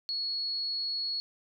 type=tone; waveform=sine; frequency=4352 Hz; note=C#8; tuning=33 cents flat; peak=-30 dBFS; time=0.09-1.2 s; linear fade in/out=0 ms; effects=none